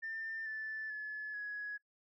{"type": "tone with pitch steps", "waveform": "sine", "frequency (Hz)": [1794, 1754, 1715, 1676.8], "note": ["A6", "A6", "A6", "G#6"], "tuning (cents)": [33, -6, -45, 16], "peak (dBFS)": -38, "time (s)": [0.02, 1.78], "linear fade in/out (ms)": 20, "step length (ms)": 440, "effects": ["noise-tail reverb RT60 0.1 s tail -23 dB re dry", "tanh soft clip ceiling -34 dBFS"]}